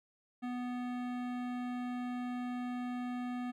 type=tone with hard clipping; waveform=sine; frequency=246.9 Hz; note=B3; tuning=in tune; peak=-38 dBFS; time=0.42-3.52 s; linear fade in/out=20 ms; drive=17 dB; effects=none